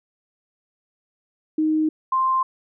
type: tone pair in turn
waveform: sine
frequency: 311.5 / 1047.8 Hz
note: D#4 / C6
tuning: +2 / +2 cents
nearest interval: octave + major sixth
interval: 2100 cents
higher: second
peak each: -17 dBFS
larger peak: neither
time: 1.58-1.89 / 2.12-2.43 s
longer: neither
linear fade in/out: 5 ms
effects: none